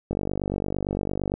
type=click train; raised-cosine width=2 ms; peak=-13 dBFS; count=61; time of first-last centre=0.11-1.34 s; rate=48.8 Hz; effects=none